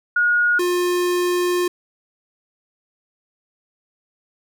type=tone pair in turn; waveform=sine / square; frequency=1441 / 355.6 Hz; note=F#6 / F4; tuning=-46 / +31 cents; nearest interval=2 octaves; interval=2423 cents; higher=first; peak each=-14 / -18 dBFS; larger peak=first; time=0.16-0.59 / 0.59-1.68 s; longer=second; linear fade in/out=5 ms; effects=none